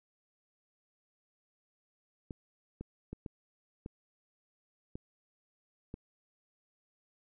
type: clicks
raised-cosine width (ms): 3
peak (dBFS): -28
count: 7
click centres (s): 2.308 / 2.81 / 3.13 / 3.262 / 3.861 / 4.955 / 5.941
effects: none